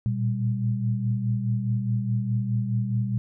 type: tone cluster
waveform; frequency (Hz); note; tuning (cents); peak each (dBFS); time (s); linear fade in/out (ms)
sine; 114.6 / 119.4 / 197.8; A#2 / A#2 / G3; -29 / +42 / +16; -31 / -24 / -29; 0.06-3.18; 0
effects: none